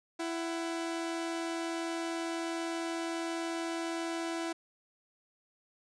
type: tone pair together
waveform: sawtooth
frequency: 332.8 / 747 Hz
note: E4 / F#5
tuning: +17 / +16 cents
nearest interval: octave + major second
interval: 1399 cents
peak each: -30 / -39 dBFS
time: 0.19-4.53 s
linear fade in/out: 10 ms
effects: resampled to 22050 Hz